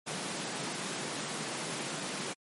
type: high-pass noise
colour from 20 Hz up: pink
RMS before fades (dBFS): -37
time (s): 0.06-2.34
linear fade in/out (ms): 20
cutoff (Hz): 140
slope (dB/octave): 48
effects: MP3 48 kbps